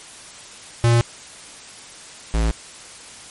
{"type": "tone pair in turn", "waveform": "square", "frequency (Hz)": [117.8, 55.59], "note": ["A#2", "A1"], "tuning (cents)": [19, 18], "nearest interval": "octave + minor second", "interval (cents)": 1301, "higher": "first", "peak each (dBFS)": [-13, -17], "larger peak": "first", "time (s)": [[0.84, 1.01], [2.34, 2.51]], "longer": "neither", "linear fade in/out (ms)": 0, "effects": ["white hiss -40 dBFS RMS until 3.3 s", "MP3 48 kbps"]}